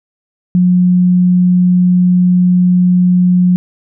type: tone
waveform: sine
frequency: 180 Hz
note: F#3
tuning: 47 cents flat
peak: -6 dBFS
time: 0.55-3.56 s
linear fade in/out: 0 ms
effects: none